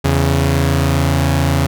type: tone pair together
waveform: sawtooth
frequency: 82.5 / 137.63 Hz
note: E2 / C#3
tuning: +2 / -12 cents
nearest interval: major sixth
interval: 886 cents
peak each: -11 dBFS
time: 0.04-1.67 s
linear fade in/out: 10 ms
effects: none